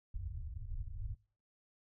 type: low-pass noise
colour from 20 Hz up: pink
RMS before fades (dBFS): -42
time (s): 0.14-1.15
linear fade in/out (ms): 5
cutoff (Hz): 110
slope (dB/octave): 48
effects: noise-tail reverb RT60 0.4 s tail -21 dB re dry